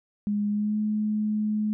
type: tone with pitch glide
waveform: sine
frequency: 206.5 to 212.7 Hz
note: G#3 to G#3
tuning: -10 to +42 cents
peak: -23 dBFS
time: 0.27-1.73 s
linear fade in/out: 0 ms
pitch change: +52 cents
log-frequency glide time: 0.49-0.77 s
effects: none